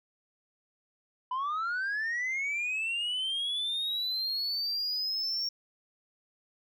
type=linear sweep; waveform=sine; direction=up; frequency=987.8 to 5540 Hz; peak=-27 dBFS; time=1.31-5.49 s; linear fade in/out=5 ms; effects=tanh soft clip ceiling -28 dBFS